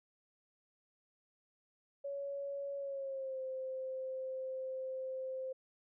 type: tone with pitch glide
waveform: sine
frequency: 560 to 522.5 Hz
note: C#5 to C5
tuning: +18 to -2 cents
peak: -38 dBFS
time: 2.04-5.53 s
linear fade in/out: 10 ms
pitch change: -120 cents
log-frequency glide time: 2.77-3.41 s
effects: none